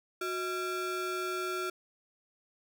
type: ring-modulated tone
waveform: square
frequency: 502 Hz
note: B4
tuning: 28 cents sharp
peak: -30 dBFS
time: 0.21-1.7 s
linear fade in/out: 5 ms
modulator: 868 Hz
effects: none